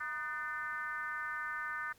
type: tone with frequency modulation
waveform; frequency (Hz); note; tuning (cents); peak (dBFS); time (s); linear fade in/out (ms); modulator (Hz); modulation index
sine; 1508; F#6; +32; -36; 0-1.93; 10; 280; 1.3
effects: pink hiss -65 dBFS RMS until 1.98 s